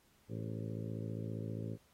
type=harmonic tone with a mistuned harmonic; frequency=55 Hz; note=A1; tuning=in tune; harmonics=2 / 3 / 4 / 5 / 6 / 7 / 8 / 9 / 10; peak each=-41 / -45 / -47 / -49 / -51 / -52 / -53 / -54 / -55 dBFS; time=0.28-1.78 s; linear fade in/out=50 ms; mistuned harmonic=8; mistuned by=-50 cents; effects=pink hiss -70 dBFS RMS until 1.93 s + AAC 48 kbps